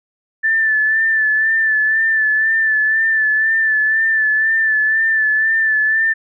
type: tone with vibrato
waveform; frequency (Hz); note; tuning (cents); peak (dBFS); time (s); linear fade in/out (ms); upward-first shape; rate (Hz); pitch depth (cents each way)
sine; 1760; A6; 0; -12; 0.43-6.14; 20; sine; 2; 34
effects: none